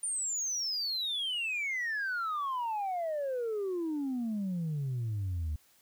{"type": "exponential sweep", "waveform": "sine", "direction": "down", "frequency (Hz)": [9260, 73.42], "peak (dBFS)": -29, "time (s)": [0.03, 5.56], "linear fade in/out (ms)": 5, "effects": ["tanh soft clip ceiling -29 dBFS", "white hiss -65 dBFS RMS until 5.81 s"]}